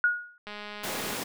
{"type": "tone with exponential decay", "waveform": "sine", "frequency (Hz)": 1446, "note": "F#6", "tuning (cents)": -40, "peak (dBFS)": -17, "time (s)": [0.04, 0.38], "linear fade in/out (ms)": 1, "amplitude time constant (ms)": 72}
{"type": "click train", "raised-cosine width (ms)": 0.3, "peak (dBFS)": -24, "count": 140, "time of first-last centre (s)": [0.47, 1.138], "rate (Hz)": 208}
{"type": "high-pass noise", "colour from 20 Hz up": "pink", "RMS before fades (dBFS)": -34, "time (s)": [0.83, 1.24], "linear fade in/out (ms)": 10, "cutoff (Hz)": 210, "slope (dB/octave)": 12}
{"effects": []}